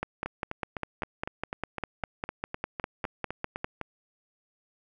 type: two click trains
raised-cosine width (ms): 0.5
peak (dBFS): -15 / -18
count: 19 / 15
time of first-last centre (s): 0.03-3.644 / 0.26-3.813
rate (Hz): 4.98 / 3.94
effects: none